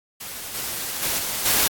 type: noise with level steps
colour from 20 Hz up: white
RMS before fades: -34 / -29 / -24 / -27 / -19 dBFS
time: 0.2-1.68 s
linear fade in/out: 10 ms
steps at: 0.54 / 1.02 / 1.18 / 1.45 s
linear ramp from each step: 10 ms
effects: AAC 64 kbps